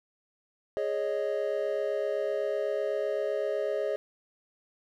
triangle chord, Ab suspended fourth, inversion none, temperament equal, 415.3 / 554.4 / 622.3 Hz, Ab4 / Db5 / Eb5, 0 / 0 / 0 cents, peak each -30 dBFS, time 0.77-3.96 s, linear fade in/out 0 ms, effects none

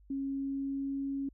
sine tone with pitch glide, 273.5 to 275.4 Hz, C#4 to C#4, -23 to -11 cents, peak -32 dBFS, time 0.1-1.29 s, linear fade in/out 5 ms, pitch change +12 cents, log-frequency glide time 0.25-1.07 s, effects added 50 Hz sine -57 dBFS peak until 1.33 s

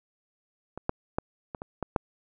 clicks, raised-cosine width 1 ms, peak -23 / -11 / -12 / -21 / -23 / -16 / -9 dBFS, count 7, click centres 0.776 / 0.894 / 1.185 / 1.548 / 1.619 / 1.827 / 1.962 s, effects none

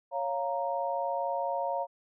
sine chord, Bb minor, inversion first, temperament equal, 554.4 / 698.5 / 932.3 Hz, Db5 / F5 / Bb5, 0 / 0 / 0 cents, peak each -33 dBFS, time 0.11-1.87 s, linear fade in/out 50 ms, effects none

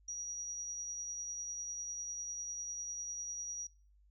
sine tone with tremolo, 5770 Hz, F#8, 44 cents flat, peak -38 dBFS, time 0.08-3.67 s, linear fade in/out 5 ms, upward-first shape triangle, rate 10 Hz, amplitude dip 30%, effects noise-tail reverb RT60 0.4 s tail -25 dB re dry + added 50 Hz sine -63 dBFS peak until 4.1 s

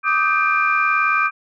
sine tone cluster, 1175 / 1254 / 1563 / 2392 Hz, D6 / D#6 / G6 / D7, +1 / +13 / -6 / +31 cents, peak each -20 dBFS, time 0.03-1.31 s, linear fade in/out 50 ms, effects tanh soft clip ceiling -4 dBFS

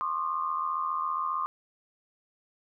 sine tone cluster, 1057 / 1132 / 1219 Hz, C6 / C#6 / D#6, +17 / +36 / -36 cents, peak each -31 / -36 / -31 dBFS, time 0.01-1.46 s, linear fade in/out 0 ms, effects none

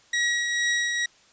sawtooth tone with tremolo, 1909 Hz, A#6, 41 cents sharp, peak -17 dBFS, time 0.13-1.06 s, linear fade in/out 5 ms, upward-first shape triangle, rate 2.2 Hz, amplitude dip 40%, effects white hiss -57 dBFS RMS until 1.32 s + resampled to 16000 Hz

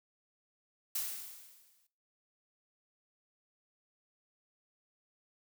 blue noise with exponential decay, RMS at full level -34 dBFS, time 0.95-1.87 s, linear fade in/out 5 ms, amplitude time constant 200 ms, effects noise-tail reverb RT60 0.4 s tail -18 dB re dry

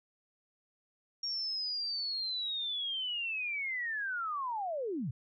sine linear sweep, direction down, 5588 to 102.7 Hz, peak -33 dBFS, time 1.23-5.11 s, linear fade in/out 5 ms, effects none

